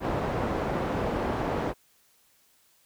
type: low-pass noise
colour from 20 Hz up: white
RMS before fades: -29 dBFS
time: 0-1.74 s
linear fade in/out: 50 ms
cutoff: 700 Hz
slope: 12 dB/octave
effects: white hiss -64 dBFS RMS until 2.85 s